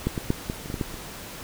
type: clicks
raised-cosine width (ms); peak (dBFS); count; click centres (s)
3; -10 / -14 / -8 / -14 / -24 / -19 / -16 / -12 / -24; 9; 0.07 / 0.178 / 0.304 / 0.499 / 0.659 / 0.701 / 0.742 / 0.812 / 0.942
effects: pink hiss -39 dBFS RMS until 1.43 s